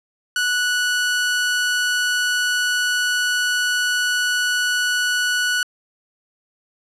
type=tone; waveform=sawtooth; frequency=1475 Hz; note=F#6; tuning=6 cents flat; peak=-14 dBFS; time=0.36-5.63 s; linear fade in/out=2 ms; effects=low-pass 10000 Hz 12 dB/octave

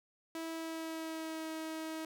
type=tone with pitch glide; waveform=sawtooth; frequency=326.1 to 318.5 Hz; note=E4 to D#4; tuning=-19 to +41 cents; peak=-35 dBFS; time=0.35-2.05 s; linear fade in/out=2 ms; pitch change=-40 cents; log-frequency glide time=0.52-1.5 s; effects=none

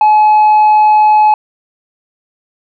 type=tone with tanh clipping; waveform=triangle; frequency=852 Hz; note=G#5; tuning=44 cents sharp; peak=-5 dBFS; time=0.01-1.34 s; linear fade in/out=2 ms; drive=7 dB; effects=none

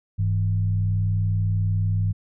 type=tone with frequency modulation; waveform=sine; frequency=100.8 Hz; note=G2; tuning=49 cents sharp; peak=-19 dBFS; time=0.18-2.13 s; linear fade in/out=20 ms; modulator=60.7 Hz; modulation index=0.59; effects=none

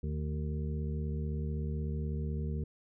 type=harmonic tone with a mistuned harmonic; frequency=76.1 Hz; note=D#2; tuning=38 cents flat; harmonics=1 / 2 / 3 / 5 / 6; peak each=-34 / -37 / -42 / -47 / -48 dBFS; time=0.03-2.64 s; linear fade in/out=5 ms; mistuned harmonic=3; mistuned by=-37 cents; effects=none

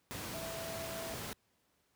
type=tone in noise; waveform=sine; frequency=659.3 Hz; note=E5; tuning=in tune; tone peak=-43 dBFS; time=0.34-1.14 s; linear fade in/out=0 ms; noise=pink; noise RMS=-42 dBFS; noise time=0.11-1.33 s; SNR=-4 dB; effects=pink hiss -75 dBFS RMS until 1.95 s + high-pass 80 Hz 12 dB/octave

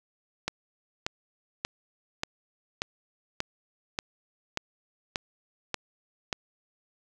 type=click train; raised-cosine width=0.2 ms; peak=-11 dBFS; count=11; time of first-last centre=0.48-6.328 s; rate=1.71 Hz; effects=none

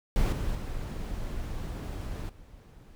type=noise with level steps; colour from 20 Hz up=brown; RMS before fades=-25 / -31 / -35 / -50 dBFS; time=0.16-2.95 s; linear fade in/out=0 ms; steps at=0.32 / 0.55 / 2.29 s; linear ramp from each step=5 ms; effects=none

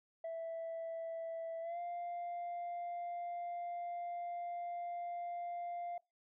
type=tone with pitch glide; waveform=sine; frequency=659.3 to 697.7 Hz; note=E5 to F5; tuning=0 to -2 cents; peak=-37 dBFS; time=0.24-5.98 s; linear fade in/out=5 ms; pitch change=+98 cents; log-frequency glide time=1.61-1.79 s; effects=noise-tail reverb RT60 0.2 s tail -23 dB re dry + tanh soft clip ceiling -38 dBFS

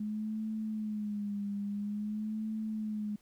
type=tone with vibrato; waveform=sine; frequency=210 Hz; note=G#3; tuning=19 cents sharp; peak=-33 dBFS; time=0-3.16 s; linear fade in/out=5 ms; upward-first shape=sine; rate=0.49 Hz; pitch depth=66 cents each way; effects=pink hiss -68 dBFS RMS until 3.21 s

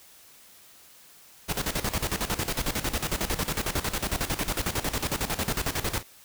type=noise with tremolo; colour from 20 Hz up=pink; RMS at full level=-27 dBFS; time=1.48-6.03 s; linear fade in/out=20 ms; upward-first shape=square; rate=11 Hz; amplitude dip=75%; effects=white hiss -53 dBFS RMS until 6.24 s

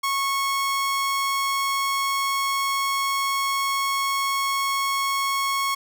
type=tone; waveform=sawtooth; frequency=1099 Hz; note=C#6; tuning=15 cents flat; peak=-18 dBFS; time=0.03-5.75 s; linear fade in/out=10 ms; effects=none

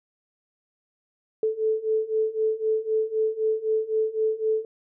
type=beating tone pair; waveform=sine; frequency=435.7 / 439.6 Hz; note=A4 / A4; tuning=-17 / -2 cents; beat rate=3.9 Hz; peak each=-26 / -24 dBFS; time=1.43-4.65 s; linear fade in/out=2 ms; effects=none

